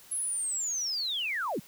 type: linear sweep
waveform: sine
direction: down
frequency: 11000 to 120.5 Hz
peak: -29 dBFS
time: 0.11-1.6 s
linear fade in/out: 10 ms
effects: white hiss -54 dBFS RMS until 1.67 s